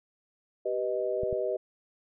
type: chord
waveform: sine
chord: G augmented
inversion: none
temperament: equal with one note detuned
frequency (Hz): 388.2 / 493.9 / 622.3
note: G4 / B4 / D#5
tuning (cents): -17 / 0 / 0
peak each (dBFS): -32 / -32 / -31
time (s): 0.65-1.57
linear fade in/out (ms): 10
type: clicks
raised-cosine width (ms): 5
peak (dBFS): -26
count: 2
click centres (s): 1.234 / 1.328
effects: none